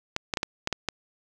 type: clicks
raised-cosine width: 0.2 ms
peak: -9 dBFS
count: 7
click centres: 0.164 / 0.338 / 0.372 / 0.431 / 0.674 / 0.727 / 0.887 s
effects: none